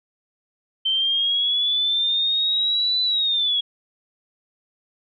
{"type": "linear two-way sweep", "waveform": "sine", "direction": "up then down", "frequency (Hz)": [3100, 4004, 3308], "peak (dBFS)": -18, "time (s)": [0.85, 3.61], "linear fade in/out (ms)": 10, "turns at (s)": 3.02, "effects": []}